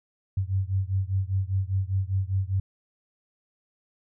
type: beating tone pair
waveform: sine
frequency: 93.8 / 98.8 Hz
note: F#2 / G2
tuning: +24 / +14 cents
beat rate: 5 Hz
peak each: -26 / -27 dBFS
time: 0.37-2.6 s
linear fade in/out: 5 ms
effects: none